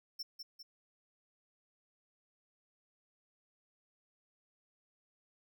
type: tone with echo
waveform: square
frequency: 5380 Hz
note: E8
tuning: 34 cents sharp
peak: -39 dBFS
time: 0.19-0.23 s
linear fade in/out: 10 ms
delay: 200 ms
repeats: 2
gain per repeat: -5 dB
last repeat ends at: 0.63 s
effects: none